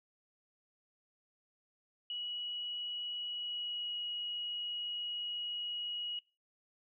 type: tone with pitch glide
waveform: sine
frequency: 2923 to 2903 Hz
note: F#7 to F#7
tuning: -22 to -34 cents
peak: -37 dBFS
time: 2.1-6.19 s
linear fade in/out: 2 ms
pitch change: -12 cents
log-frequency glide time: 3.26-3.99 s
effects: noise-tail reverb RT60 0.3 s tail -22 dB re dry